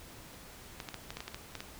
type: clicks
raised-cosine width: 0.2 ms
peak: -22 dBFS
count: 10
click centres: 0.802 / 0.888 / 0.943 / 1.105 / 1.17 / 1.205 / 1.28 / 1.345 / 1.553 / 1.605 s
effects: pink hiss -51 dBFS RMS until 1.79 s